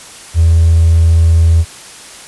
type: tone with hard clipping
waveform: triangle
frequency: 82.5 Hz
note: E2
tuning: 2 cents sharp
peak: -5 dBFS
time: 0.34-1.65 s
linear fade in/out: 50 ms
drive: 3 dB
effects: white hiss -33 dBFS RMS until 2.27 s + resampled to 24000 Hz